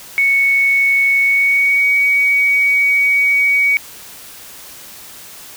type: tone with pitch glide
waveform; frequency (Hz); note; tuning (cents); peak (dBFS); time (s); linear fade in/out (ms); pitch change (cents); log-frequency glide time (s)
sine; 2217 to 2253; C#7 to C#7; 0 to +28; -10; 0.18-3.77; 0; +28; 1.2-1.94
effects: white hiss -36 dBFS RMS until 5.56 s